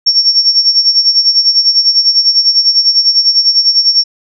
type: tone with tremolo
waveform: sine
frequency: 5480 Hz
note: F8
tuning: 34 cents flat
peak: -3 dBFS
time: 0.06-4.04 s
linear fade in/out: 10 ms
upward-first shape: sine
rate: 10 Hz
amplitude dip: 70%
effects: none